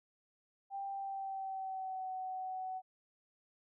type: tone with pitch glide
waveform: sine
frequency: 788 to 749.8 Hz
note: G5 to F#5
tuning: +9 to +23 cents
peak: -38 dBFS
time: 0.7-2.82 s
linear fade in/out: 50 ms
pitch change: -86 cents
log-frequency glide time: 0.92-2.12 s
effects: none